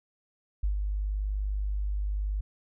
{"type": "tone with ADSR envelope", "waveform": "sine", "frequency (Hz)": 50.4, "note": "G1", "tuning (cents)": 49, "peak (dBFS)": -23, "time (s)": [0.63, 2.41], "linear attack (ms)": 8, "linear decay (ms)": 110, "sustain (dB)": -4, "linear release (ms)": 7, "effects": []}